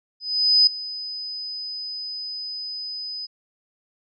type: tone with ADSR envelope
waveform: sine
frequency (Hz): 5010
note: D#8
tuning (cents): +11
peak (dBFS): -11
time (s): 0.2-3.27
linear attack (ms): 470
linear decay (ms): 3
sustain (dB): -18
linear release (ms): 23
effects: none